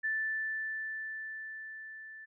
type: tone with level ramp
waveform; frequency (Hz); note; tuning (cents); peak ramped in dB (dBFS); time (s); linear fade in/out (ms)
sine; 1760; A6; 0; -29 to -46; 0.03-2.26; 20
effects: none